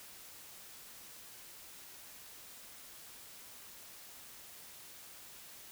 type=silence; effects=white hiss -53 dBFS RMS until 5.71 s